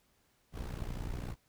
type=noise with amplitude modulation; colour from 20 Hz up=brown; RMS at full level=-36 dBFS; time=0.52-1.36 s; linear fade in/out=50 ms; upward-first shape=sine; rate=60.2 Hz; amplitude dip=75%; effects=pink hiss -72 dBFS RMS until 1.48 s